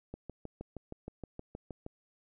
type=click train; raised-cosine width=2 ms; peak=-28 dBFS; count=12; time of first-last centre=0.14-1.864 s; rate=6.38 Hz; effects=none